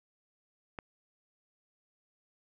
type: click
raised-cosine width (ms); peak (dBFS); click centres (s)
0.5; -24; 0.788
effects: none